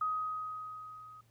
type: tone with level ramp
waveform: sine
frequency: 1257 Hz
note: D#6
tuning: 17 cents sharp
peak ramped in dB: -29 to -50 dBFS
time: 0.01-1.21 s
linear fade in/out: 5 ms
effects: added 115 Hz sine -65 dBFS peak until 1.3 s + pink hiss -72 dBFS RMS until 1.3 s